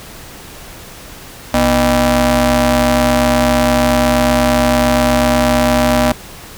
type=ring-modulated tone; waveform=sawtooth; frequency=184.5 Hz; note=F#3; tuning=5 cents flat; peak=-3 dBFS; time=1.54-6.12 s; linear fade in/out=2 ms; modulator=427 Hz; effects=pink hiss -34 dBFS RMS until 6.57 s